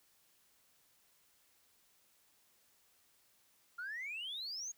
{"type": "exponential sweep", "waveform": "sine", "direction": "up", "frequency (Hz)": [1379, 6730], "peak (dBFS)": -39, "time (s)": [3.78, 4.72], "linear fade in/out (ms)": 10, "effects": ["tanh soft clip ceiling -37 dBFS", "white hiss -71 dBFS RMS until 4.77 s"]}